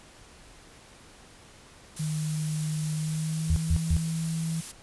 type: noise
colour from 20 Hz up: blue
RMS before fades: -37 dBFS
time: 1.96-4.72 s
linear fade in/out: 10 ms
type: tone with pitch glide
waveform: sine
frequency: 154.4 to 162.45 Hz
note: D#3 to E3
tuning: -13 to -25 cents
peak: -27 dBFS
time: 1.99-4.61 s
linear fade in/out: 10 ms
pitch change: +88 cents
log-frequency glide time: 2.92-3.8 s
type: tone bursts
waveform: sine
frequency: 79.5 Hz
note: D#2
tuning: 38 cents sharp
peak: -20 dBFS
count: 3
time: 3.5-3.966 s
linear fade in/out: 0 ms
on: 62 ms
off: 140 ms
effects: pink hiss -52 dBFS RMS until 4.82 s + resampled to 24000 Hz